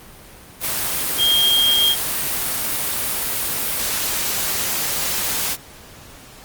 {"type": "tone in noise", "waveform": "sine", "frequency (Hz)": 3224, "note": "G7", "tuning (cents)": 48, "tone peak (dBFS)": -13, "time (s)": [1.17, 1.96], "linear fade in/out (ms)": 50, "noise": "white", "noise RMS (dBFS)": -22, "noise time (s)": [0.6, 5.57], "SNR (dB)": 6, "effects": ["pink hiss -42 dBFS RMS until 6.44 s", "Opus 32 kbps"]}